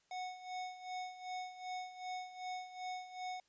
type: tone with tremolo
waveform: square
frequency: 736 Hz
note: F#5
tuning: 9 cents flat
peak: -40 dBFS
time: 0.11-3.4 s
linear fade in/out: 2 ms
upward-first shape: sine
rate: 2.6 Hz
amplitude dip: 75%
effects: white hiss -75 dBFS RMS until 3.48 s + resampled to 16000 Hz